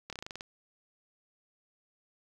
slowing click train, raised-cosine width 0.2 ms, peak -23 dBFS, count 9, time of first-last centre 0.1-0.409 s, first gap 27 ms, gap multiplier 1.1, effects 9-bit

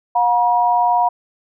sine tone pair together, 717.7 / 958 Hz, F5 / A#5, +47 / +47 cents, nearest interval perfect fourth, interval 500 cents, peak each -15 dBFS, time 0.15-1.09 s, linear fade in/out 10 ms, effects none

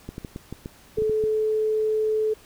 clicks, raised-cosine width 3 ms, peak -20 dBFS, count 10, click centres 0.09 / 0.181 / 0.248 / 0.361 / 0.526 / 0.659 / 0.985 / 1.021 / 1.096 / 1.239 s
sine tone, 433.2 Hz, A4, 27 cents flat, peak -20 dBFS, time 0.97-2.34 s, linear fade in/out 10 ms
effects pink hiss -52 dBFS RMS until 2.45 s

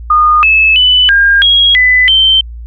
sine tone with pitch steps, 1224 / 2604 / 2993 / 1611 / 3295 / 2002 / 3110 Hz, D#6 / E7 / F#7 / G6 / G#7 / B6 / G7, -29 / -22 / +19 / +47 / -14 / +23 / -14 cents, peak -4 dBFS, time 0.1-2.41 s, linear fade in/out 5 ms, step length 330 ms, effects added 58 Hz sine -23 dBFS peak until 2.66 s

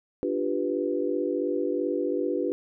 sine chord, G dominant seventh, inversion second, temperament equal, 293.7 / 349.2 / 392 / 493.9 Hz, D4 / F4 / G4 / B4, 0 / 0 / 0 / 0 cents, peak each -30 dBFS, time 0.23-2.52 s, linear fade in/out 0 ms, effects none

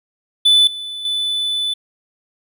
triangle tone with level steps, 3494 Hz, A7, 13 cents flat, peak -7 / -24 / -16 dBFS, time 0.45-1.74 s, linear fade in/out 10 ms, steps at 0.67 / 1.05 s, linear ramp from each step 2 ms, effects none

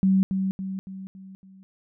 sine tone with echo, 191.1 Hz, G3, 44 cents flat, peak -16 dBFS, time 0.03-0.23 s, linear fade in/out 0 ms, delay 280 ms, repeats 5, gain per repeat -6 dB, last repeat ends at 1.63 s, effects none

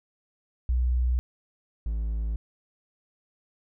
sine / triangle tone pair in turn, 61.74 / 55 Hz, B1 / A1, 0 / 0 cents, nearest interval major second, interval 200 cents, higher first, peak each -21 / -24 dBFS, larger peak first, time 0.69-1.19 / 1.86-2.36 s, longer neither, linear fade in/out 0 ms, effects none

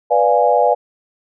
sine chord, B diminished seventh, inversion none, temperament equal, 493.9 / 587.3 / 698.5 / 830.6 Hz, B4 / D5 / F5 / Ab5, 0 / 0 / 0 / 0 cents, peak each -16 dBFS, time 0.1-0.75 s, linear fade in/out 20 ms, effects none

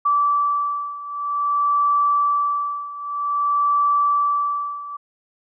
sine beating tone pair, 1159 / 1159.52 Hz, D6 / D6, -23 / -22 cents, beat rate 0.52 Hz, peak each -19 / -22 dBFS, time 0.05-4.97 s, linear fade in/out 10 ms, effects none

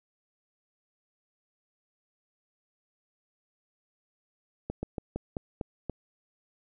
slowing click train, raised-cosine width 2 ms, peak -19 dBFS, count 7, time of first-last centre 4.7-5.897 s, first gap 130 ms, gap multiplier 1.17, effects none

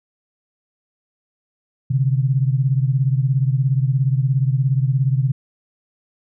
sine beating tone pair, 129.5 / 146.5 Hz, C3 / D3, -17 / -4 cents, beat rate 17 Hz, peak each -16 / -20 dBFS, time 1.9-5.32 s, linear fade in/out 10 ms, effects none

